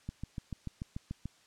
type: click train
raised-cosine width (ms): 5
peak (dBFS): -25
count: 9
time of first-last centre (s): 0.09-1.256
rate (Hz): 6.86
effects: white hiss -64 dBFS RMS until 1.46 s + low-pass 7000 Hz 12 dB/octave